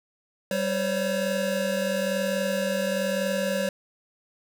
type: tone cluster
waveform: square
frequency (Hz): 195.2 / 521 / 562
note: G3 / C5 / C#5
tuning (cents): -7 / -7 / +24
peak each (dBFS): -30 / -31 / -28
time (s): 0.51-3.69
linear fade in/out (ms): 2
effects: none